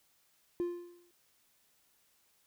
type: tone with exponential decay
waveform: triangle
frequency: 349.2 Hz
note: F4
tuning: in tune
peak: -26 dBFS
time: 0.6-1.11 s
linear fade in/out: 0 ms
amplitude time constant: 110 ms
effects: tanh soft clip ceiling -25 dBFS + white hiss -71 dBFS RMS until 2.46 s